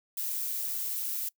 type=noise with amplitude modulation; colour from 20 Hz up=violet; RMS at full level=-32 dBFS; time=0.17-1.29 s; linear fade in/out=5 ms; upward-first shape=sine; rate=119 Hz; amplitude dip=25%; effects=noise-tail reverb RT60 0.1 s tail -23 dB re dry